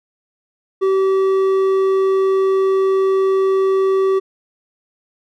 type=tone with hard clipping; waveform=sine; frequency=384.2 Hz; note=G4; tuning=35 cents flat; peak=-14 dBFS; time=0.81-4.2 s; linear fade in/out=20 ms; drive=6 dB; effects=none